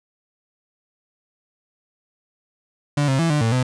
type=tone with pitch steps; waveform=35% pulse; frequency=145.3 / 133.8 / 165.9 / 148.9 / 113.2 / 127.3 Hz; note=D3 / C3 / E3 / D3 / A2 / C3; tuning=-18 / +39 / +11 / +24 / +50 / -47 cents; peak=-15 dBFS; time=2.97-3.63 s; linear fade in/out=5 ms; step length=110 ms; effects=resampled to 22050 Hz